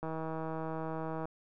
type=click train; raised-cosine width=1 ms; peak=-25 dBFS; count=197; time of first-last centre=0.03-1.255 s; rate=160 Hz; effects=none